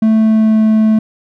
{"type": "tone with pitch glide", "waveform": "triangle", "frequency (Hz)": [220, 218.1], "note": ["A3", "A3"], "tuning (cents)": [0, -15], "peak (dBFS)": -5, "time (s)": [0.02, 0.99], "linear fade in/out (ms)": 5, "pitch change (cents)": -15, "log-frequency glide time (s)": [0.17, 0.62], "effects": []}